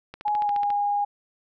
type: click train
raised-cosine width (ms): 0.3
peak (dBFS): -22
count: 9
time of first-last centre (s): 0.14-0.703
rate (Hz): 14.2
type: tone with pitch glide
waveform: sine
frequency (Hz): 836 to 817.4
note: G#5 to G#5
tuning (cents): +11 to -28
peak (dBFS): -21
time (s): 0.25-1.05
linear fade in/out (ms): 10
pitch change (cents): -39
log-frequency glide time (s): 0.43-0.49
effects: none